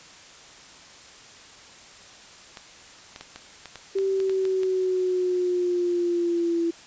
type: clicks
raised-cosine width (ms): 0.2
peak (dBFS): -21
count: 11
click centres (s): 2.572 / 3.161 / 3.21 / 3.36 / 3.657 / 3.757 / 3.986 / 4.202 / 4.296 / 4.453 / 4.633
type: linear sweep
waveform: sine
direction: down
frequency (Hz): 389.3 to 335.2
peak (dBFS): -21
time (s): 3.95-6.71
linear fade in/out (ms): 10
effects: white hiss -47 dBFS RMS until 6.86 s + resampled to 16000 Hz